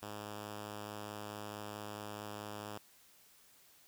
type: tone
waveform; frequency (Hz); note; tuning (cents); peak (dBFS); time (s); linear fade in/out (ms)
5% pulse; 104.6; G#2; +13; -32; 0.02-2.78; 5
effects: white hiss -64 dBFS RMS until 3.87 s